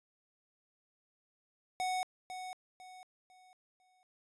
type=tone with echo; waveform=square; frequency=740 Hz; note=F#5; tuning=in tune; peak=-33 dBFS; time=1.8-2.03 s; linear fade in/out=0 ms; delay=500 ms; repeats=4; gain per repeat=-9 dB; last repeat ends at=4.03 s; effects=resampled to 24000 Hz